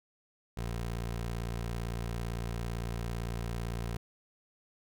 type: tone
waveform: 20% pulse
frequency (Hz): 57.8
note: A#1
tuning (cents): -14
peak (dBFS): -29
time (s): 0.57-3.97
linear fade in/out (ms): 5
effects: none